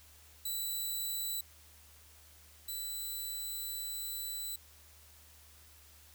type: tone pair in turn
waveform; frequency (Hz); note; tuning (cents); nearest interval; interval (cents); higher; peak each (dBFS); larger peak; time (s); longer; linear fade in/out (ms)
5% pulse; 3969 / 3986; B7 / B7; +8 / +15; unison; 7; second; -27 / -30; first; 0.45-1.41 / 2.68-4.56; second; 5
effects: added 75 Hz sine -61 dBFS peak until 6.14 s + white hiss -60 dBFS RMS until 6.14 s